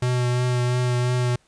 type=tone with vibrato; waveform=square; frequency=123.9 Hz; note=B2; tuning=6 cents sharp; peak=-20 dBFS; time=0.02-1.36 s; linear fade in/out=5 ms; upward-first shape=triangle; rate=2.9 Hz; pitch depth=19 cents each way; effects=pink hiss -61 dBFS RMS until 1.47 s + resampled to 22050 Hz